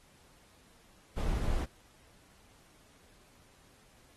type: noise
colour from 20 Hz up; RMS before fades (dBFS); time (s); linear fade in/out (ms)
brown; -31; 1.16-1.66; 20
effects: pink hiss -63 dBFS RMS until 4.16 s + AAC 32 kbps